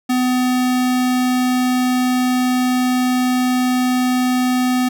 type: tone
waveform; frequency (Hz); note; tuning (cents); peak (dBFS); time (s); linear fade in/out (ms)
square; 251.9; B3; +34; -15; 0.09-4.89; 10
effects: none